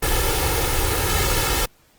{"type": "noise with comb filter", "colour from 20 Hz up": "pink", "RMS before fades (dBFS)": -20, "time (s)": [0.02, 1.66], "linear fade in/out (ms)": 10, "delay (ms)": 2.3, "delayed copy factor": 1, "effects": ["pink hiss -57 dBFS RMS until 1.98 s", "Opus 24 kbps"]}